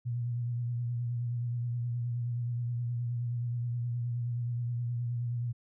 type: tone with vibrato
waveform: sine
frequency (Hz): 120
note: B2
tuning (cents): -49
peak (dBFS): -30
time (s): 0.05-5.53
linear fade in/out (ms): 20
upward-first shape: triangle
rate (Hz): 9.5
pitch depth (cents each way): 41
effects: none